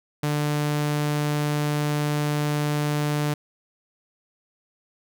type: tone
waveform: sawtooth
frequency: 148.2 Hz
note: D3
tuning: 16 cents sharp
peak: -18 dBFS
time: 0.23-3.34 s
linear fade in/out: 5 ms
effects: none